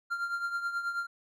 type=tone with tremolo; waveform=triangle; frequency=1390 Hz; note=F6; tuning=9 cents flat; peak=-26 dBFS; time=0.1-1.07 s; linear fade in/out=20 ms; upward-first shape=triangle; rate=9.3 Hz; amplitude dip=70%; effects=none